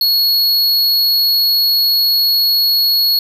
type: tone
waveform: square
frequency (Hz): 4341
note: C#8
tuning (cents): -37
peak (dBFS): -11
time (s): 0.01-3.19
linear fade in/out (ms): 2
effects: none